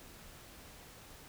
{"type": "silence", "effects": ["pink hiss -54 dBFS RMS until 1.28 s"]}